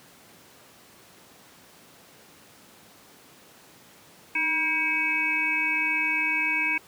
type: harmonic tone with a mistuned harmonic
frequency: 321.1 Hz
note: E4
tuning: 45 cents flat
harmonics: 1 / 3 / 5 / 7 / 8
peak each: -37 / -35 / -33 / -25 / -27 dBFS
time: 4.35-6.78 s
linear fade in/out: 5 ms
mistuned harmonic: 1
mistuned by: -74 cents
effects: pink hiss -52 dBFS RMS until 6.87 s + high-pass 150 Hz 12 dB/octave